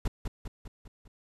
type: noise with echo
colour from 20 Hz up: brown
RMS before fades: -27 dBFS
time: 0.05-0.08 s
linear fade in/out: 5 ms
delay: 200 ms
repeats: 5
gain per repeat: -5 dB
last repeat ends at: 1.08 s
effects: resampled to 32000 Hz